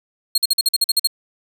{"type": "tone bursts", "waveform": "sawtooth", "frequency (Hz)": 4258, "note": "C8", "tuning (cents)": 30, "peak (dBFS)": -10, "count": 10, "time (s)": [0.35, 1.073], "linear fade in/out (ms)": 5, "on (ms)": 30, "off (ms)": 47, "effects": []}